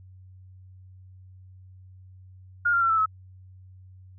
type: tone with pitch steps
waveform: sine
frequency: 1421 / 1386.9 / 1353.7 / 1321.3 / 1289.6 Hz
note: F6 / F6 / E6 / E6 / E6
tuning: +30 / -12 / +46 / +4 / -38 cents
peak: -19 dBFS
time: 2.65-3.06 s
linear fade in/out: 10 ms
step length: 82 ms
effects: added 93 Hz sine -46 dBFS peak until 4.18 s